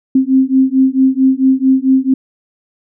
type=beating tone pair; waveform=sine; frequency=261.6 / 266.1 Hz; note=C4 / C4; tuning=0 / +29 cents; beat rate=4.5 Hz; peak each=-11 dBFS; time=0.15-2.14 s; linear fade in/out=5 ms; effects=none